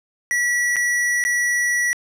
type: tone with dropouts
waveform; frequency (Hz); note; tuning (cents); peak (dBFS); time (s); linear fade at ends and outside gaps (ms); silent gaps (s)
square; 1941; B6; -31; -18; 0.31-1.93; 0; 0.759-0.766 / 1.239-1.25
effects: low-pass 12000 Hz 12 dB/octave